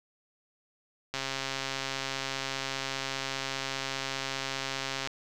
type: click train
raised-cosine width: 0.2 ms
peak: -15 dBFS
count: 532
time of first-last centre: 1.14-5.073 s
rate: 135 Hz
effects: none